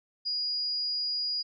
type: tone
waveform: sine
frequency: 4883 Hz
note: D#8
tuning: 33 cents flat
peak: -28 dBFS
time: 0.25-1.43 s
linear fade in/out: 20 ms
effects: none